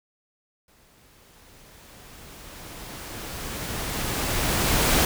pink noise with exponential growth, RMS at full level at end -19 dBFS, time 0.68-5.05 s, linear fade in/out 2 ms, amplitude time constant 950 ms, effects none

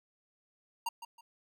square tone with echo, 930 Hz, A#5, 4 cents flat, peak -32 dBFS, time 0.86-0.89 s, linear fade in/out 5 ms, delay 160 ms, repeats 2, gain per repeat -11 dB, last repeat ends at 1.21 s, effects none

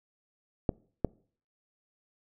clicks, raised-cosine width 2 ms, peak -12 dBFS, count 2, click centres 0.692 / 1.047 s, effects noise-tail reverb RT60 0.5 s tail -25 dB re dry

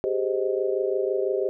sine chord, Ab major seventh, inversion third, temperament just, 389.3 / 415.3 / 519.1 / 623 Hz, G4 / Ab4 / C5 / Eb5, -12 / 0 / -14 / +2 cents, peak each -25 / -29 / -28 / -31 dBFS, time 0.04-1.49 s, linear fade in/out 0 ms, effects none

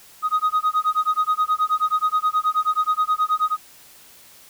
sine tone with tremolo, 1251 Hz, D#6, 9 cents sharp, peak -12 dBFS, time 0.22-3.57 s, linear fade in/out 50 ms, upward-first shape sine, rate 9.4 Hz, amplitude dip 100%, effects tanh soft clip ceiling -14 dBFS + white hiss -48 dBFS RMS until 4.49 s

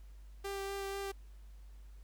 sawtooth tone with vibrato, 394.2 Hz, G4, 10 cents sharp, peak -34 dBFS, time 0.44-1.12 s, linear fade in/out 10 ms, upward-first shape sine, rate 4.1 Hz, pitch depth 11 cents each way, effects added 50 Hz sine -50 dBFS peak until 2.03 s + pink hiss -70 dBFS RMS until 2.03 s

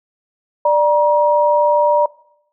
sine tone pair together, 592.1 / 951 Hz, D5 / A#5, +14 / +34 cents, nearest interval minor sixth, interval 820 cents, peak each -13 dBFS, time 0.65-2.06 s, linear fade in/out 5 ms, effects noise-tail reverb RT60 0.7 s tail -21 dB re dry

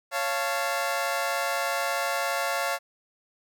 20% pulse chord, Db augmented, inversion none, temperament equal with one note detuned, 554.4 / 692 / 880 Hz, Db5 / F5 / A5, 0 / -16 / 0 cents, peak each -25 / -24 / -28 dBFS, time 0.11-2.79 s, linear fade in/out 50 ms, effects none

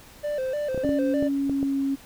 triangle tone with vibrato, 554.4 Hz, C#5, in tune, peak -23 dBFS, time 0.23-1.29 s, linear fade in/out 20 ms, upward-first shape square, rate 3.3 Hz, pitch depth 110 cents each way
clicks, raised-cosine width 2 ms, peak -18 dBFS, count 7, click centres 0.746 / 0.777 / 0.847 / 0.892 / 1.226 / 1.496 / 1.629 s
sine tone with pitch glide, 279.2 to 273.9 Hz, C#4 to C#4, +13 to -21 cents, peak -22 dBFS, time 0.83-1.96 s, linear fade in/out 20 ms, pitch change -34 cents, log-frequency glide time 1.21-1.83 s
effects pink hiss -49 dBFS RMS until 2.05 s

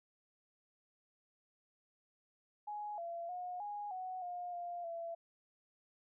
sine tone with pitch steps, 835 / 681 / 721 / 825 / 742 / 711 / 699 / 673 Hz, G#5 / F5 / F#5 / G#5 / F#5 / F5 / F5 / E5, +9 / -44 / -45 / -12 / +5 / +31 / +1 / +36 cents, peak -40 dBFS, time 2.67-5.15 s, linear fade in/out 10 ms, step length 310 ms, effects none

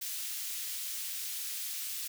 white high-pass noise, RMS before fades -38 dBFS, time 0.01-2.08 s, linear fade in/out 10 ms, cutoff 2600 Hz, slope 12 dB/octave, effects none

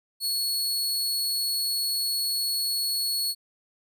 sawtooth tone, 4369 Hz, C#8, 26 cents flat, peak -22 dBFS, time 0.2-3.35 s, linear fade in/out 50 ms, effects none

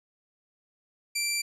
15% pulse tone, 2349 Hz, D7, in tune, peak -20 dBFS, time 1.15-1.42 s, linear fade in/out 10 ms, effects resampled to 32000 Hz

